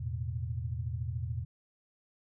sine chord, E suspended fourth, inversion none, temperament just, 82.41 / 109.88 / 123.61 Hz, E2 / A2 / B2, 0 / -2 / +2 cents, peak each -37 / -37 / -37 dBFS, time 0-1.45 s, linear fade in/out 10 ms, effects none

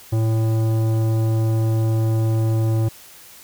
triangle tone with tanh clipping, 111.4 Hz, A2, 22 cents sharp, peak -18 dBFS, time 0.12-2.89 s, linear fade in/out 10 ms, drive 18 dB, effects white hiss -44 dBFS RMS until 3.43 s

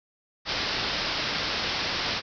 white low-pass noise, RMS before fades -29 dBFS, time 0.45-2.22 s, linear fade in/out 50 ms, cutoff 5400 Hz, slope 96 dB/octave, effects none

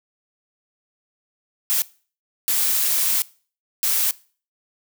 blue noise bursts at uneven times, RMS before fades -20 dBFS, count 3, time 1.7-1.82 / 2.48-3.22 / 3.83-4.11 s, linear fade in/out 0 ms, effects noise-tail reverb RT60 0.4 s tail -21 dB re dry

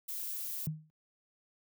violet noise, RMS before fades -39 dBFS, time 0.08-0.67 s, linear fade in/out 10 ms
sine tone with exponential decay, 155.56 Hz, D#3, in tune, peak -28 dBFS, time 0.67-0.9 s, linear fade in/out 0 ms, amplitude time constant 50 ms
effects high-pass 80 Hz 12 dB/octave

